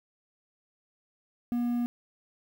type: tone with quantisation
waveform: triangle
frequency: 240.4 Hz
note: B3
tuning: 46 cents flat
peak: -24 dBFS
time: 1.52-1.86 s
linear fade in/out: 0 ms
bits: 9
effects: none